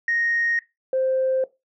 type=tone pair in turn; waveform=sine; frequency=1864.7 / 523.3 Hz; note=A#6 / C5; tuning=0 / 0 cents; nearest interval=octave + minor seventh; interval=2200 cents; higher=first; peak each=-19 / -18 dBFS; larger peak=second; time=0.08-0.59 / 0.93-1.44 s; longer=neither; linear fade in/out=2 ms; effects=noise-tail reverb RT60 0.2 s tail -17 dB re dry + tanh soft clip ceiling -14 dBFS